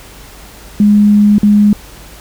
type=tone with dropouts; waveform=sine; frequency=207.2 Hz; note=G#3; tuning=4 cents flat; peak=-4 dBFS; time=0.8-1.73 s; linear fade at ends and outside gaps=2 ms; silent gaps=1.383-1.431 s; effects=added 50 Hz sine -37 dBFS peak until 2.2 s + pink hiss -36 dBFS RMS until 2.2 s

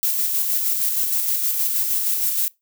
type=noise with tremolo; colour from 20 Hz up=violet; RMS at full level=-20 dBFS; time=0.03-2.48 s; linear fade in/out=0 ms; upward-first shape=square; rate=6.4 Hz; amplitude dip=30%; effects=noise-tail reverb RT60 0.2 s tail -22 dB re dry

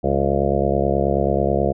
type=harmonic tone; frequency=69.3 Hz; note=C#2; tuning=in tune; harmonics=1 / 2 / 3 / 5 / 6 / 7 / 8 / 9 / 10; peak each=-25 / -25 / -25 / -25 / -25 / -25 / -25 / -25 / -25 dBFS; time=0.03-1.73 s; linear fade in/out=20 ms; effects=none

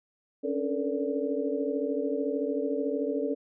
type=tone cluster; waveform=sine; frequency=274.5 / 288 / 441.3 / 479.5 / 578 Hz; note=C#4 / D4 / A4 / A#4 / D5; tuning=-17 / -34 / +5 / +49 / -28 cents; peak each=-32 / -35 / -31 / -35 / -35 dBFS; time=0.43-3.35 s; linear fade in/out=20 ms; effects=none

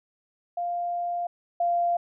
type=tone pair in turn; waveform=sine; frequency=698.5 / 693.7 Hz; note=F5 / F5; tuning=0 / -12 cents; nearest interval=unison; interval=12 cents; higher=first; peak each=-26 / -21 dBFS; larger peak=second; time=0.57-1.27 / 1.6-1.97 s; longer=first; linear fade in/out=5 ms; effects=none

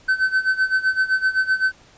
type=tone with tremolo; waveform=triangle; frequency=1528 Hz; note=G6; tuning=45 cents flat; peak=-12 dBFS; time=0.08-1.72 s; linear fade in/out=10 ms; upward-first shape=sine; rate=7.8 Hz; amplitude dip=85%; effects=pink hiss -51 dBFS RMS until 1.97 s + resampled to 16000 Hz

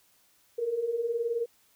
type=beating tone pair; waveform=sine; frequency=451.5 / 470.5 Hz; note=A4 / A#4; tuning=+45 / +16 cents; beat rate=19 Hz; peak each=-34 / -28 dBFS; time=0.58-1.46 s; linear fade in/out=10 ms; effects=white hiss -65 dBFS RMS until 1.75 s

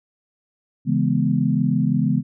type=chord; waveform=sine; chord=C# minor seventh; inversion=none; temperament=equal; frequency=138.59 / 164.81 / 207.7 / 246.9 Hz; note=C#3 / E3 / G#3 / B3; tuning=0 / 0 / 0 / 0 cents; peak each=-22 dBFS; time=0.85-2.23 s; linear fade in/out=50 ms; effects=none

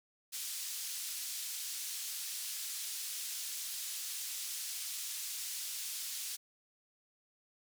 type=band-pass noise; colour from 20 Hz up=pink; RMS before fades=-41 dBFS; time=0.32-6.37 s; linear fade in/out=20 ms; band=4600 to 16000 Hz; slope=12 dB/octave; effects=none

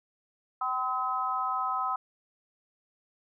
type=harmonic tone; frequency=255.7 Hz; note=C4; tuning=40 cents flat; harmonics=3 / 4 / 5; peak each=-34 / -32 / -30 dBFS; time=0.61-1.96 s; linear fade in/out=5 ms; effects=none

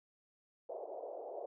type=band-pass noise; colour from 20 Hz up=white; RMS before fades=-45 dBFS; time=0.69-1.46 s; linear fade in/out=5 ms; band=400 to 730 Hz; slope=48 dB/octave; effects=none

